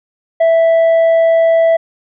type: tone with tanh clipping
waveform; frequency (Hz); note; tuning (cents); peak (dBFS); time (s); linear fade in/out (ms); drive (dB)
triangle; 659; E5; -1; -8; 0.4-1.77; 10; 8
effects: none